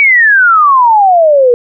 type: exponential sweep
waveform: sine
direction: down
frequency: 2301 to 471.6 Hz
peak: -3 dBFS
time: 0-1.54 s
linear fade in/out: 0 ms
effects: none